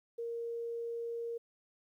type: tone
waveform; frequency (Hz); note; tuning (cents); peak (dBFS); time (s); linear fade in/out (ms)
sine; 466.2; A#4; 0; -36; 0.18-1.38; 10
effects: 12-bit